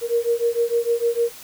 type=beating tone pair; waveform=sine; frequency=466.2 / 472.8 Hz; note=A#4 / A#4; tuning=0 / +24 cents; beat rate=6.6 Hz; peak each=-21 dBFS; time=0.01-1.32 s; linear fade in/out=50 ms; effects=white hiss -41 dBFS RMS until 1.43 s